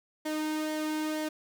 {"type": "tone with flanger", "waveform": "sawtooth", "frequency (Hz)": 308.7, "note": "D#4", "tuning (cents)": -14, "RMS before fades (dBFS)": -32, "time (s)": [0.25, 1.29], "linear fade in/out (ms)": 10, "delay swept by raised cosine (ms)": [0.75, 1.73], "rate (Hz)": 2.1, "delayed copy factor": -0.5, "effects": []}